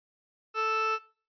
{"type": "tone pair together", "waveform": "35% pulse", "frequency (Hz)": [440, 1318.5], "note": ["A4", "E6"], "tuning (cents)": [0, 0], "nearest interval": "octave + perfect fifth", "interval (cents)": 1900, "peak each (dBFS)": [-31, -25], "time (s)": [0.54, 0.99], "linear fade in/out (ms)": 50, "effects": ["noise-tail reverb RT60 0.4 s tail -20 dB re dry", "resampled to 11025 Hz"]}